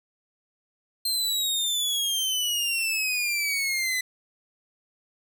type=exponential sweep; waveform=sawtooth; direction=down; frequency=4186 to 2000 Hz; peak=-21 dBFS; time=1.05-4.01 s; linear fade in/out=5 ms; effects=none